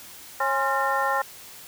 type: tone cluster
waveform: sine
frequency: 545 / 822 / 1052 / 1379 / 1819 Hz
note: C#5 / G#5 / C6 / F6 / A#6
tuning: -29 / -18 / +9 / -22 / -43 cents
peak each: -29 / -26 / -27 / -28 / -29 dBFS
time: 0.4-1.22 s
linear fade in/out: 5 ms
effects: white hiss -44 dBFS RMS until 1.67 s